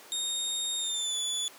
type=tone with pitch glide; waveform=25% pulse; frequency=3700 to 3452 Hz; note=A#7 to A7; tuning=-14 to -34 cents; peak=-25 dBFS; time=0.12-1.48 s; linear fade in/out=0 ms; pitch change=-120 cents; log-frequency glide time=0.77-1.17 s; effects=pink hiss -50 dBFS RMS until 1.58 s + high-pass 400 Hz 12 dB/octave